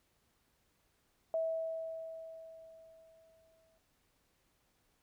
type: tone with exponential decay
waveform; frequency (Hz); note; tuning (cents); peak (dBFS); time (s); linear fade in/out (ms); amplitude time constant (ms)
sine; 650; E5; -24; -30; 1.34-3.78; 1; 530
effects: pink hiss -75 dBFS RMS until 5.02 s